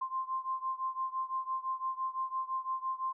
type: beating tone pair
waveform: sine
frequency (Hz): 1046.5 / 1052.4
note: C6 / C6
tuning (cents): 0 / +10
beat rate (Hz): 5.9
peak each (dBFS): -35 / -37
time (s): 0.01-3.13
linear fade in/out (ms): 10
effects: none